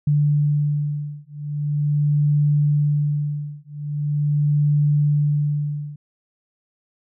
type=beating tone pair; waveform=sine; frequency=146.83 / 147.25 Hz; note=D3 / D3; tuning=0 / +5 cents; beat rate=0.42 Hz; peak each=-20 dBFS; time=0.07-5.96 s; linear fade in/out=5 ms; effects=none